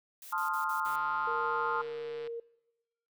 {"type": "noise bursts", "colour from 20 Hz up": "blue", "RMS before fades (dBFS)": -48, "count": 5, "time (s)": [0.22, 0.958], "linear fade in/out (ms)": 2, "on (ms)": 110, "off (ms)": 47}
{"type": "chord", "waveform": "sine", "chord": "F dominant seventh", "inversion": "first", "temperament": "equal", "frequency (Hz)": [880, 1046.5, 1244.5, 1396.9], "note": ["A5", "C6", "Eb6", "F6"], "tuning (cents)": [0, 0, 0, 0], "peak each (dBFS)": -35, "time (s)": [0.32, 1.82], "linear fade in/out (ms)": 10}
{"type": "click train", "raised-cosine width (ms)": 0.3, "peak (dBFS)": -34, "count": 206, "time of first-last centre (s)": [0.86, 2.274], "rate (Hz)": 145}
{"type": "tone", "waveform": "sine", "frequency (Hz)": 465.3, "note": "A#4", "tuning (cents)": -3, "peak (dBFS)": -36, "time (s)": [1.27, 2.4], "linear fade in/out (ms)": 5}
{"effects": ["noise-tail reverb RT60 1.0 s tail -23 dB re dry"]}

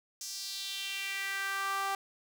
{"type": "tone with high-pass filter sweep", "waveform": "sawtooth", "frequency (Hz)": 392, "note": "G4", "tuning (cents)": 0, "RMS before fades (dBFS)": -36, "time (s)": [0.21, 1.95], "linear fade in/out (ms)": 2, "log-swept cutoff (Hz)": [6000, 900], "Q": 3, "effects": []}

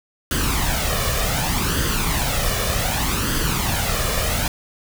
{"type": "noise with flanger", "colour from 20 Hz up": "pink", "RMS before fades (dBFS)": -21, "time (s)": [0.31, 4.48], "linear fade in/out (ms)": 2, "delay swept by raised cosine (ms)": [0.63, 1.73], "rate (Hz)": 0.66, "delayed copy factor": 0.6, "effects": []}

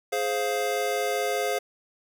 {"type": "chord", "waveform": "square", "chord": "F minor", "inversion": "first", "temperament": "just", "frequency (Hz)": [419.1, 523.8, 698.5], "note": ["Ab4", "C5", "F5"], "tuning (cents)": [16, 2, 0], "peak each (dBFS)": -30, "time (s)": [0.12, 1.59], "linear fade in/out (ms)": 10, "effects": []}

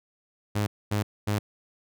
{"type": "tone bursts", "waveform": "sawtooth", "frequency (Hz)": 103.83, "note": "G#2", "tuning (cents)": 0, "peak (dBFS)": -20, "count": 3, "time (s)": [0.55, 1.39], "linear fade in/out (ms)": 10, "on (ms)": 120, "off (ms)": 240, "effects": []}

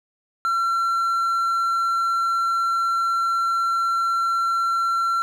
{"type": "tone", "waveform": "triangle", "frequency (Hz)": 1358, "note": "F6", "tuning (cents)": -49, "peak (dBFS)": -17, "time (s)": [0.45, 5.22], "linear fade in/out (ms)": 0, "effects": []}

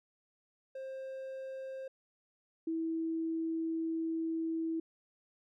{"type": "tone pair in turn", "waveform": ["triangle", "sine"], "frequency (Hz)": [530, 325.7], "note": ["C5", "E4"], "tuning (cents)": [22, -21], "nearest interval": "minor sixth", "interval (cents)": 843, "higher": "first", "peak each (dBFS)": [-38, -32], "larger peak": "second", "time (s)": [[0.75, 1.88], [2.67, 4.8]], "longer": "second", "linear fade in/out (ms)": 5, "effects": []}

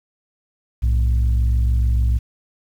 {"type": "tone pair together", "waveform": "sine", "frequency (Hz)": [62, 108.86], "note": ["B1", "A2"], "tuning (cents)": [7, -18], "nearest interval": "minor seventh", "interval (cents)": 975, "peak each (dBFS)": [-13, -21], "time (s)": [0.82, 2.19], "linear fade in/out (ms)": 20, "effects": ["tanh soft clip ceiling -11 dBFS", "8-bit"]}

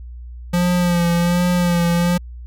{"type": "tone with vibrato", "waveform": "square", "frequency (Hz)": 174.61, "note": "F3", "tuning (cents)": 0, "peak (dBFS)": -15, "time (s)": [0.53, 2.18], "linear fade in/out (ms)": 10, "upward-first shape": "sine", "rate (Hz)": 1.3, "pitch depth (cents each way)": 34, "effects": ["added 60 Hz sine -31 dBFS peak until 2.46 s"]}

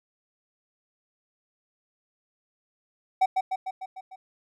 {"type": "tone with echo", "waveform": "triangle", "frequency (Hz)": 758, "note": "F#5", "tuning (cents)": 42, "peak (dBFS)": -15, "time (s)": [3.21, 3.26], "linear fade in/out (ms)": 10, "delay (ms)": 150, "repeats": 6, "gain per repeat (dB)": -4, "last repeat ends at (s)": 4.16, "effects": []}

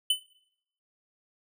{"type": "tone with exponential decay", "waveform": "square", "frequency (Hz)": 3018, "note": "F#7", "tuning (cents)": 34, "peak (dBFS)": -19, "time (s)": [0.1, 0.24], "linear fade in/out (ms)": 5, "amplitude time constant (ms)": 30, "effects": ["noise-tail reverb RT60 0.7 s tail -20 dB re dry"]}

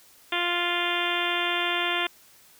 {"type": "harmonic tone", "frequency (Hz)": 349.2, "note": "F4", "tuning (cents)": 0, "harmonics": [1, 2, 3, 4, 5, 6, 7, 8, 9, 10], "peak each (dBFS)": [-33, -33, -33, -33, -33, -33, -33, -33, -33, -33], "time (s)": [0.32, 2.07], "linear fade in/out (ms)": 5, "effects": ["white hiss -55 dBFS RMS until 2.59 s"]}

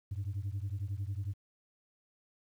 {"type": "beating tone pair", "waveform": "sine", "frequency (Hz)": [94.3, 105.3], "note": ["F#2", "G#2"], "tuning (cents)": [33, 24], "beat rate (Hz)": 11, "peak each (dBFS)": [-35, -36], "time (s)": [0.11, 1.34], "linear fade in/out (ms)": 10, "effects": ["tanh soft clip ceiling -31 dBFS", "11-bit"]}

